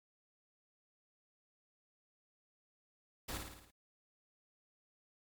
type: noise with echo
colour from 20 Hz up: pink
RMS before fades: -42 dBFS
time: 3.28-3.38 s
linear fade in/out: 10 ms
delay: 55 ms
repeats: 6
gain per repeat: -4 dB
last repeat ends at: 3.71 s
effects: MP3 96 kbps